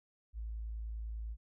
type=tone; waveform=sine; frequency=55 Hz; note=A1; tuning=in tune; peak=-38 dBFS; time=0.33-1.37 s; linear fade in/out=50 ms; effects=none